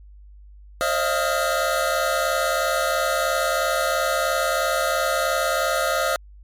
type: tone cluster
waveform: square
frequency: 533 / 612 / 675 / 1254 / 1398 Hz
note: C5 / D#5 / E5 / D#6 / F6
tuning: +32 / -29 / +41 / +13 / +1 cents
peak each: -27 dBFS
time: 0.81-6.16 s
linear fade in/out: 0 ms
effects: added 50 Hz sine -42 dBFS peak until 6.43 s + MP3 64 kbps